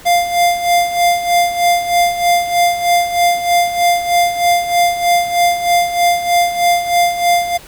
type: tone with tremolo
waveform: square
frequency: 698.5 Hz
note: F5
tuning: in tune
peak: -9 dBFS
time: 0.05-7.58 s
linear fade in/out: 20 ms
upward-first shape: sine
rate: 3.2 Hz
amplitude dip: 70%
effects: pink hiss -38 dBFS RMS until 7.67 s